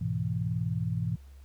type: chord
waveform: sine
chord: E major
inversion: first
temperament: equal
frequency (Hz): 103.83 / 123.47 / 164.81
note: G#2 / B2 / E3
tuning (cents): 0 / 0 / 0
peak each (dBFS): -32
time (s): 0.01-1.16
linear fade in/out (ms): 5
effects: added 68 Hz sine -47 dBFS peak until 1.44 s + pink hiss -65 dBFS RMS until 1.44 s